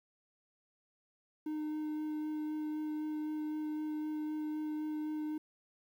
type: tone with vibrato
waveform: triangle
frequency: 306 Hz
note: D#4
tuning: 29 cents flat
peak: -33 dBFS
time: 1.46-5.38 s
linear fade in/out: 5 ms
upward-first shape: sine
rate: 3.9 Hz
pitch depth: 9 cents each way
effects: 11-bit